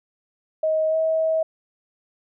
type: tone with pitch glide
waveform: sine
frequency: 630 to 641 Hz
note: D#5 to E5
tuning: +21 to -49 cents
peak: -18 dBFS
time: 0.63-1.43 s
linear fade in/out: 5 ms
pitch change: +30 cents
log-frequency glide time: 0.89-0.96 s
effects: none